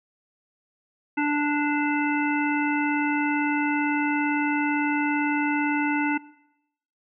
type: harmonic tone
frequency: 293.7 Hz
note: D4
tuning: in tune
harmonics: 1 / 3 / 5 / 7 / 9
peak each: -23 / -28 / -30 / -31 / -33 dBFS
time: 1.17-6.18 s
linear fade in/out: 10 ms
effects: noise-tail reverb RT60 0.8 s tail -20 dB re dry